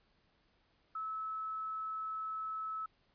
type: tone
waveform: sine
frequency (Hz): 1300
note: E6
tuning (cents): -24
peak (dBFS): -37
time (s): 0.95-2.86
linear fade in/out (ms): 5
effects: pink hiss -73 dBFS RMS until 3.14 s + resampled to 11025 Hz